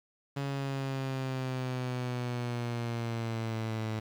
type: exponential sweep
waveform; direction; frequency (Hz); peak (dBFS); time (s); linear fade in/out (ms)
sawtooth; down; 140 to 109; -28; 0.36-4; 10
effects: low-pass 5000 Hz 12 dB/octave + 9-bit